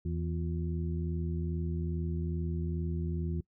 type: harmonic tone with a mistuned harmonic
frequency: 82.41 Hz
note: E2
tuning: in tune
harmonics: 1 / 2 / 3 / 4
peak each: -33 / -35 / -45 / -42 dBFS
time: 0.05-3.41 s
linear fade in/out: 5 ms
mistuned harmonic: 4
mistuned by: +110 cents
effects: noise-tail reverb RT60 0.1 s tail -22 dB re dry